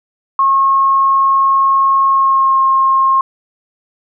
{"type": "tone with pitch glide", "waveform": "sine", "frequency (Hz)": [1085, 1070.1], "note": ["C#6", "C6"], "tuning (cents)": [-37, 39], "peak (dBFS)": -8, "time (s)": [0.39, 3.21], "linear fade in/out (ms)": 2, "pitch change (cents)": -24, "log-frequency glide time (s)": [2.09, 2.6], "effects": []}